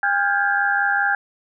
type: tone cluster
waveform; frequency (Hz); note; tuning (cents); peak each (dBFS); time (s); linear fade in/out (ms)
sine; 806 / 1402 / 1592 / 1677; G5 / F6 / G6 / G#6; +48 / +6 / +26 / +16; -22 / -24 / -20 / -25; 0.03-1.15; 2
effects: none